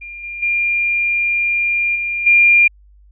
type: tone with level steps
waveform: sine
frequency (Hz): 2400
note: D7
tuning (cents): +37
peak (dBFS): -29 / -25 / -14 / -18 / -7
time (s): 0.01-2.68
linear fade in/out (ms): 10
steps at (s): 0.23 / 0.42 / 1.95 / 2.26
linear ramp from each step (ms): 10
effects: added 50 Hz sine -44 dBFS peak until 3.11 s